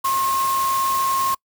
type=tone in noise; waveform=sine; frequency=1073 Hz; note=C6; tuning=43 cents sharp; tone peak=-18 dBFS; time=0.04-1.35 s; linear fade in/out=10 ms; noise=white; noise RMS=-29 dBFS; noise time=0.04-1.35 s; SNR=+8 dB; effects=noise-tail reverb RT60 0.1 s tail -26 dB re dry